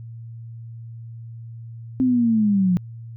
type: linear sweep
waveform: sine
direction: down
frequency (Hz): 261.6 to 174.5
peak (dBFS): -15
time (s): 2-2.77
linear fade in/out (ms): 0
effects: added 115 Hz sine -34 dBFS peak until 3.16 s